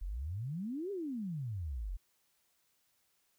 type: exponential two-way sweep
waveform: sine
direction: up then down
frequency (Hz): 39.98 to 415.3 to 39.98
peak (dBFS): -36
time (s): 0.01-1.97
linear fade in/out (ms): 10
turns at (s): 0.91
effects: white hiss -75 dBFS RMS until 3.38 s